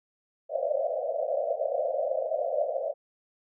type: band-pass noise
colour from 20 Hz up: pink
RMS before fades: -29 dBFS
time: 0.49-2.94 s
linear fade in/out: 50 ms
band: 520 to 680 Hz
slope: 96 dB/octave
effects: none